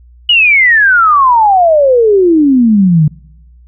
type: exponential sweep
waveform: sine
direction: down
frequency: 2960 to 146.7 Hz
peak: -4 dBFS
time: 0.29-3.08 s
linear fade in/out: 5 ms
effects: noise-tail reverb RT60 0.9 s tail -24 dB re dry + added 60 Hz sine -37 dBFS peak until 3.67 s